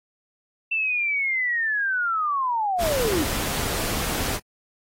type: linear sweep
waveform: sine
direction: down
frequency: 2688 to 277.2 Hz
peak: -21 dBFS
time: 0.71-3.24 s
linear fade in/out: 10 ms
type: noise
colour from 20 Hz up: pink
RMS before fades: -27 dBFS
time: 2.78-4.4 s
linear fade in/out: 50 ms
effects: AAC 48 kbps